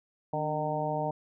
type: harmonic tone with a mistuned harmonic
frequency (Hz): 152.9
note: D#3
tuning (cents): -30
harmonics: 1 / 2 / 3 / 4 / 5 / 6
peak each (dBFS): -35 / -39 / -38 / -33 / -34 / -36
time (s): 0.33-1.11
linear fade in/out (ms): 5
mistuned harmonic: 2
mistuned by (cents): -72
effects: none